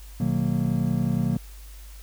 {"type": "chord", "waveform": "triangle", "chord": "B major seventh", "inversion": "none", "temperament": "just", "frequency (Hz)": [123.47, 154.34, 185.21, 231.5], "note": ["B2", "D#3", "F#3", "A#3"], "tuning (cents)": [0, -14, 2, -12], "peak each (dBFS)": -25, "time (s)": [0.2, 1.37], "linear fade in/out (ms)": 5, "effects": ["added 50 Hz sine -40 dBFS peak until 2.02 s", "white hiss -51 dBFS RMS until 2.02 s"]}